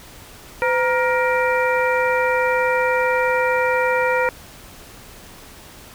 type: harmonic tone with a mistuned harmonic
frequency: 470.8 Hz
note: A#4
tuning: 17 cents sharp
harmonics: 1 / 2 / 3 / 4 / 5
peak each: -19 / -22 / -24 / -25 / -26 dBFS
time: 0.62-4.29 s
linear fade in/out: 0 ms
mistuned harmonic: 1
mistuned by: +130 cents
effects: pink hiss -42 dBFS RMS until 5.94 s